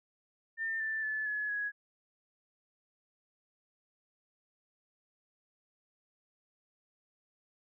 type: tone with pitch steps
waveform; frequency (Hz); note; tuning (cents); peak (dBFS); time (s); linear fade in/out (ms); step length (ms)
sine; 1802 / 1768 / 1734.6 / 1701.8 / 1669.7; A6 / A6 / A6 / G#6 / G#6; +41 / +8 / -25 / +42 / +9; -32; 0.57-1.72; 50; 230
effects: none